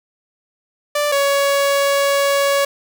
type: tone pair in turn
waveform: sawtooth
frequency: 587.3 / 560.2 Hz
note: D5 / C#5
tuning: 0 / +18 cents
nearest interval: minor second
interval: 82 cents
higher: first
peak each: -12 / -10 dBFS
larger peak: second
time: 0.95-1.12 / 1.12-2.65 s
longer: second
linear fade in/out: 5 ms
effects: none